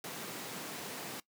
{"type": "high-pass noise", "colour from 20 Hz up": "pink", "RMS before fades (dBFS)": -43, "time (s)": [0.04, 1.2], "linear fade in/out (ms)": 2, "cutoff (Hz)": 160, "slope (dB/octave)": 24, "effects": ["noise-tail reverb RT60 0.1 s tail -19 dB re dry"]}